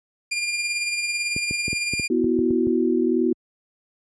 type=tone with tremolo; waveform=sawtooth; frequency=2400 Hz; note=D7; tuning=37 cents sharp; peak=-18 dBFS; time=0.31-2.08 s; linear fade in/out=10 ms; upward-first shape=sine; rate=18 Hz; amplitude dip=40%
type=clicks; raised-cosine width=3 ms; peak=-16 dBFS; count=10; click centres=1.364 / 1.51 / 1.681 / 1.73 / 1.936 / 1.997 / 2.242 / 2.39 / 2.506 / 2.67 s
type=chord; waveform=sine; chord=B suspended fourth; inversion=none; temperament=just; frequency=246.9 / 329.3 / 370.4 Hz; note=B3 / E4 / F#4; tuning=0 / -2 / +2 cents; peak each=-22 dBFS; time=2.1-3.33 s; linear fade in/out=5 ms
effects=high-pass 60 Hz 12 dB/octave + resampled to 22050 Hz